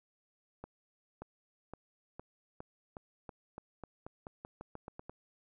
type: accelerating click train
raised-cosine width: 1 ms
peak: -30 dBFS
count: 17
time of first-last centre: 0.64-5.096 s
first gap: 580 ms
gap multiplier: 0.89
effects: none